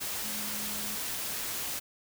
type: tone in noise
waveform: sine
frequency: 210 Hz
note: G#3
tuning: 19 cents sharp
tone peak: -44 dBFS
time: 0.23-0.96 s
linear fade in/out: 20 ms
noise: white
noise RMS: -35 dBFS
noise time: 0-1.8 s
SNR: -12 dB
effects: none